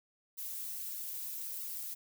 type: noise with flanger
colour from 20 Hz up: violet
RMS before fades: -41 dBFS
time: 0.37-1.95 s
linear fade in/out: 20 ms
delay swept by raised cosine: 1.2 to 6.9 ms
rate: 1.6 Hz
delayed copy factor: -0.75
effects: none